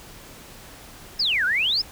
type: exponential two-way sweep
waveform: sine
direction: down then up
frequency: 5360 to 1409 to 5360 Hz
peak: -19 dBFS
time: 1.19-1.82 s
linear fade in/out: 10 ms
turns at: 1.45 s
effects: pink hiss -44 dBFS RMS until 1.91 s